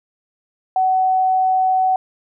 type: tone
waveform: sine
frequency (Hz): 751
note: F#5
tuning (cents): +26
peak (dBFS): -13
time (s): 0.76-1.96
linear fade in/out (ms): 2
effects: none